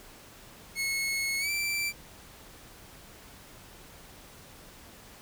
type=tone with pitch glide; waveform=sawtooth; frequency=2183 to 2340 Hz; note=C#7 to D7; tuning=-27 to -7 cents; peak=-25 dBFS; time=0.75-1.93 s; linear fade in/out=50 ms; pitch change=+120 cents; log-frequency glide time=1.39-1.5 s; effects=pink hiss -51 dBFS RMS until 5.21 s